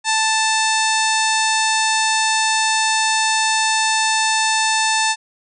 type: harmonic tone with a mistuned harmonic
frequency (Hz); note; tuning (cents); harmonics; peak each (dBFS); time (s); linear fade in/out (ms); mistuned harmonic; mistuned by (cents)
880; A5; 0; 1 / 2 / 3 / 4 / 5 / 6 / 7 / 8 / 9 / 10; -19 / -22 / -24 / -25 / -26 / -27 / -27 / -28 / -29 / -29; 0.04-5.16; 50; 4; +51
effects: none